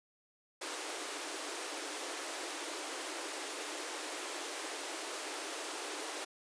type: high-pass noise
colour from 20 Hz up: pink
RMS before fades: -41 dBFS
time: 0.61-6.25 s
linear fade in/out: 10 ms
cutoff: 290 Hz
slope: 96 dB/octave
effects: resampled to 22050 Hz